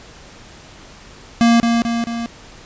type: tone with echo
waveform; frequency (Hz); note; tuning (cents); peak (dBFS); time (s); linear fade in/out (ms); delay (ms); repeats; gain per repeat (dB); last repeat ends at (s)
square; 233.1; A#3; 0; -10; 1.41-1.6; 0; 220; 3; -4; 2.26
effects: pink hiss -41 dBFS RMS until 2.65 s + resampled to 16000 Hz